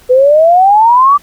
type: exponential sweep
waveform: sine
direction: up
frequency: 492.6 to 1181 Hz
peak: -3 dBFS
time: 0.09-1.18 s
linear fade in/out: 20 ms
effects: pink hiss -43 dBFS RMS until 1.22 s